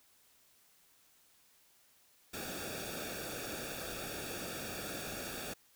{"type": "noise with comb filter", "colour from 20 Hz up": "pink", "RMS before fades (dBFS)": -42, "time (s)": [2.33, 5.54], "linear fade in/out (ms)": 10, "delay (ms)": 0.98, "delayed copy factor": -0.8, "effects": ["white hiss -67 dBFS RMS until 5.75 s"]}